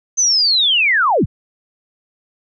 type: linear sweep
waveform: sine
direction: down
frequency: 6272 to 34.65 Hz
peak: -11 dBFS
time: 0.17-1.26 s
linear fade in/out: 20 ms
effects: none